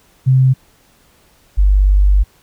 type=tone pair in turn; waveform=sine; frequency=130.81 / 49 Hz; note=C3 / G1; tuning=0 / 0 cents; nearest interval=octave + perfect fourth; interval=1700 cents; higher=first; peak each=-7 dBFS; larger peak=neither; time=0.26-0.54 / 1.57-2.24 s; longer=second; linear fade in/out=20 ms; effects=pink hiss -52 dBFS RMS until 2.42 s